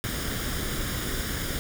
pink noise with comb filter, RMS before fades -30 dBFS, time 0.04-1.59 s, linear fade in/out 0 ms, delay 0.58 ms, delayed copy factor +0.6, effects none

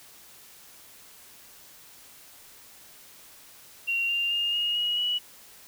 sine tone with pitch steps, 2754 / 2789 / 2825 / 2861 / 2898 / 2935 Hz, F7 / F7 / F7 / F7 / F#7 / F#7, -25 / -3 / +19 / +41 / -37 / -15 cents, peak -24 dBFS, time 3.87-5.19 s, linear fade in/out 20 ms, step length 220 ms, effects white hiss -51 dBFS RMS until 5.67 s

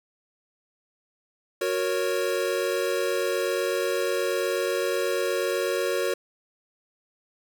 square chord, F# major, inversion none, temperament equal with one note detuned, 367.2 / 466.2 / 554.4 Hz, F#4 / A#4 / C#5, -13 / 0 / 0 cents, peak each -29 dBFS, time 1.61-6.14 s, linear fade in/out 5 ms, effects none

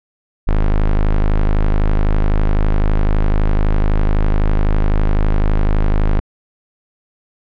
square tone, 25.96 Hz, G#0, in tune, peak -11 dBFS, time 0.47-6.2 s, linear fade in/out 10 ms, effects low-pass 2000 Hz 12 dB/octave

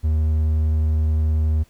triangle tone with vibrato, 77.78 Hz, D#2, in tune, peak -14 dBFS, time 0.03-1.64 s, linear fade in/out 20 ms, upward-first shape triangle, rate 19 Hz, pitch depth 11 cents each way, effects pink hiss -58 dBFS RMS until 1.69 s

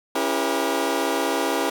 20% pulse chord, C# diminished seventh, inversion none, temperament just, 277.2 / 332.6 / 399.1 / 479 Hz, C#4 / E4 / G4 / Bb4, 0 / +16 / +31 / +47 cents, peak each -22 dBFS, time 0.15-1.7 s, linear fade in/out 5 ms, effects none

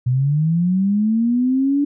sine linear sweep, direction up, 121.4 to 290 Hz, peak -14 dBFS, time 0.06-1.85 s, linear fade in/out 10 ms, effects none

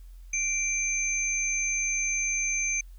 sine tone pair together, 2349 / 6249 Hz, D7 / G8, 0 / -6 cents, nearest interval octave + perfect fourth, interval 1694 cents, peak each -28 dBFS, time 0.33-2.81 s, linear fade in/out 5 ms, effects added 43 Hz sine -43 dBFS peak until 2.98 s + white hiss -66 dBFS RMS until 2.98 s

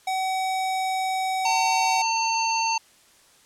square tone, 757 Hz, F#5, 39 cents sharp, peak -24 dBFS, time 0.07-2.02 s, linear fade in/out 5 ms
harmonic tone, 903 Hz, A5, 45 cents sharp, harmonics 1 / 3 / 5 / 7, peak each -23 / -28 / -30 / -31 dBFS, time 1.45-2.78 s, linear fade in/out 5 ms
effects white hiss -56 dBFS RMS until 3.45 s + low-pass 10000 Hz 12 dB/octave

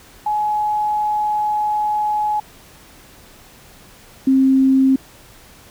sine tone pair in turn, 844 / 265.8 Hz, G#5 / C4, +28 / +27 cents, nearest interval octave + minor sixth, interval 2001 cents, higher first, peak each -16 / -10 dBFS, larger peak second, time 0.26-2.4 / 4.27-4.96 s, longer first, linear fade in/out 5 ms, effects pink hiss -45 dBFS RMS until 5.7 s

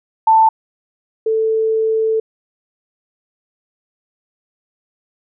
sine tone pair in turn, 887 / 442.3 Hz, A5 / A4, +14 / +9 cents, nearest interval octave, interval 1205 cents, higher first, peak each -7 / -13 dBFS, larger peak first, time 0.27-0.49 / 1.26-2.2 s, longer second, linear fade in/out 5 ms, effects none

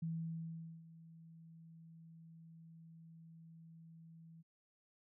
sine tone with ADSR envelope, 163.8 Hz, E3, 11 cents flat, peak -37 dBFS, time 0.02-4.43 s, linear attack 8 ms, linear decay 800 ms, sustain -18 dB, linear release 25 ms, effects none

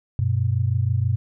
sine tone pair together, 96.02 / 122.3 Hz, G2 / B2, -35 / -16 cents, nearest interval major third, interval 419 cents, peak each -21 dBFS, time 0.19-1.16 s, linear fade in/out 0 ms, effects none

